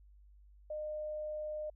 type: tone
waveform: sine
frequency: 609 Hz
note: D#5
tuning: 37 cents flat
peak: -37 dBFS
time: 0.7-1.7 s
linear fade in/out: 5 ms
effects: added 50 Hz sine -57 dBFS peak until 1.75 s